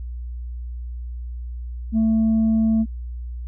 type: tone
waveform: sine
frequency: 222.2 Hz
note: A3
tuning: 17 cents sharp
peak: -13 dBFS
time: 1.92-2.86 s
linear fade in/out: 50 ms
effects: tanh soft clip ceiling -14 dBFS + added 60 Hz sine -28 dBFS peak until 3.47 s